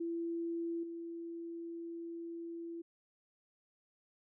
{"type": "tone with level steps", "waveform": "sine", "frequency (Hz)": 336.2, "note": "E4", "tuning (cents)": 34, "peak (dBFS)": [-35, -41], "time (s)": [0, 2.82], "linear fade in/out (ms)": 10, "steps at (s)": 0.83, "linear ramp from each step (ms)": 5, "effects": []}